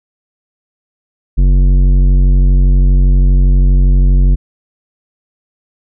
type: tone with tanh clipping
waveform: sine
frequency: 46.25 Hz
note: F#1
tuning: in tune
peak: -7 dBFS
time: 1.37-4.36 s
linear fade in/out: 20 ms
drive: 12 dB
effects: none